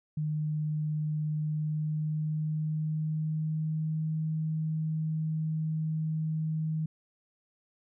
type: tone with pitch glide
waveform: sine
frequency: 152.8 to 157.37 Hz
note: D#3 to D#3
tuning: -31 to +20 cents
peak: -28 dBFS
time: 0.17-6.86 s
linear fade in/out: 5 ms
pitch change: +51 cents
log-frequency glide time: 1.36-4.18 s
effects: none